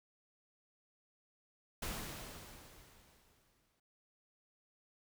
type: noise with exponential decay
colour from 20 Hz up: pink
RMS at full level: -40 dBFS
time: 1.82-3.8 s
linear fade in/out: 5 ms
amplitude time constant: 430 ms
effects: none